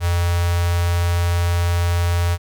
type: tone with notch filter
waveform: square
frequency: 86.8 Hz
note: F2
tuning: 10 cents flat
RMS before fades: -18 dBFS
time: 0-2.38 s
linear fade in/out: 50 ms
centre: 280 Hz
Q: 0.67
effects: none